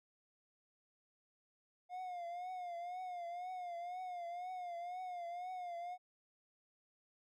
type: tone with vibrato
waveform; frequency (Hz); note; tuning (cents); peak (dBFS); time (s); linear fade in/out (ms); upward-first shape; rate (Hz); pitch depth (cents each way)
triangle; 713; F5; +36; -40; 1.89-5.98; 50; triangle; 2; 82
effects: none